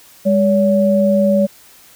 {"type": "tone pair together", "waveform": "sine", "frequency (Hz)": [202.8, 568.2], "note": ["G#3", "C#5"], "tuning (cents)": [-41, 43], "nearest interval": "octave + tritone", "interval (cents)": 1784, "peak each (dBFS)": -13, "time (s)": [0.25, 1.47], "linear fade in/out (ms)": 20, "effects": ["white hiss -45 dBFS RMS until 1.95 s"]}